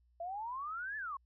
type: exponential two-way sweep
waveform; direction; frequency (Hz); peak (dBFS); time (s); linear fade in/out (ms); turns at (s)
sine; up then down; 663 to 1767 to 1050; -38; 0.2-1.17; 5; 0.97
effects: added 60 Hz sine -67 dBFS peak until 1.25 s